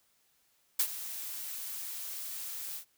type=noise with ADSR envelope; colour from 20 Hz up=blue; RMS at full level=-26 dBFS; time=0.79-2.85 s; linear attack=7 ms; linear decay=69 ms; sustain=-14 dB; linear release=92 ms; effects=white hiss -71 dBFS RMS until 2.97 s